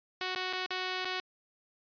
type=tone with dropouts; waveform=5% pulse; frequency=370 Hz; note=F#4; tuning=in tune; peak=-21 dBFS; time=0.21-1.2 s; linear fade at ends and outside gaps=1 ms; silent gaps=0.35-0.359 / 0.528-0.533 / 0.662-0.706 / 1.048-1.053 s; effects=resampled to 11025 Hz